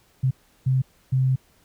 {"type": "tone bursts at uneven times", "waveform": "sine", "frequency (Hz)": 130.81, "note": "C3", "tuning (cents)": 0, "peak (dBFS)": -17, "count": 3, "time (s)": [[0.23, 0.31], [0.66, 0.82], [1.12, 1.36]], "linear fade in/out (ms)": 10, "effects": ["pink hiss -60 dBFS RMS until 1.64 s"]}